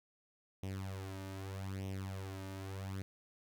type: tone with flanger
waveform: sawtooth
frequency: 96.2 Hz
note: G2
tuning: 32 cents flat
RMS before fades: -43 dBFS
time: 0.63-3.02 s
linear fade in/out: 0 ms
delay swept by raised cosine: 0.33 to 3.33 ms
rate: 0.81 Hz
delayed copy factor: +0.75
effects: none